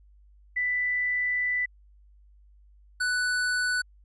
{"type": "tone pair in turn", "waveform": ["sine", "square"], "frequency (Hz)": [1985, 1487.1], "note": ["B6", "F#6"], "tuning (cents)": [8, 8], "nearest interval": "perfect fourth", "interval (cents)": 500, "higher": "first", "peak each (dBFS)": [-24, -25], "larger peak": "first", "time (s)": [[0.56, 1.66], [3, 3.82]], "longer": "first", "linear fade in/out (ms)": 10, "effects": ["added 50 Hz sine -53 dBFS peak until 4.04 s", "resampled to 24000 Hz"]}